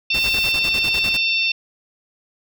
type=harmonic tone; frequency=897 Hz; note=A5; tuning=33 cents sharp; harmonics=3 / 4 / 5 / 6; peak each=-18 / -24 / -28 / -28 dBFS; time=0.1-1.52 s; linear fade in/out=5 ms
type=noise with tremolo; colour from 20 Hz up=pink; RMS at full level=-29 dBFS; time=0.14-1.17 s; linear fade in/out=5 ms; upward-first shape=square; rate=10 Hz; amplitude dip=75%
type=noise; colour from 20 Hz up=blue; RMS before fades=-34 dBFS; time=0.19-0.52 s; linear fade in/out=5 ms
effects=none